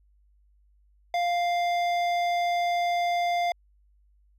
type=tone with hard clipping; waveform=triangle; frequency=698.5 Hz; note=F5; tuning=in tune; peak=-25 dBFS; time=1.14-3.52 s; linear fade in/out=2 ms; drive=16 dB; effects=added 50 Hz sine -59 dBFS peak until 4.38 s